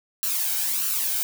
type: noise with flanger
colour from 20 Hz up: blue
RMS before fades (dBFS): -25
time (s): 0.23-1.23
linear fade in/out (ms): 0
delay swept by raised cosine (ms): 0.69 to 1.33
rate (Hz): 1.6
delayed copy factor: +0.6
effects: none